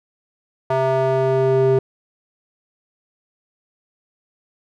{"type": "tone with band-pass filter sweep", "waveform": "square", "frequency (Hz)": 132.2, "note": "C3", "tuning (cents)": 18, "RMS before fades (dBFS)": -17, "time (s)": [0.7, 1.79], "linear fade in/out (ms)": 5, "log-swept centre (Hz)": [750, 380], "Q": 2.2, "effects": []}